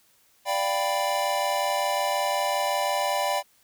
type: chord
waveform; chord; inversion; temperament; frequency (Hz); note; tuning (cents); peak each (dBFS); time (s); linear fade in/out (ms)
square; G dominant seventh; second; equal; 587.3 / 698.5 / 784 / 987.8; D5 / F5 / G5 / B5; 0 / 0 / 0 / 0; -29 / -32 / -29 / -30; 0.45-3.43; 50
effects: white hiss -62 dBFS RMS until 3.63 s